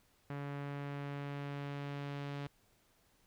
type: tone with low-pass filter sweep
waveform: sawtooth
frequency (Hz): 142.2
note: C#3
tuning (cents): +45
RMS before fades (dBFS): -42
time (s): 0.3-2.47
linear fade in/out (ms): 2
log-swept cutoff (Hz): 2000 to 3500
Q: 1.1
effects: pink hiss -71 dBFS RMS until 3.26 s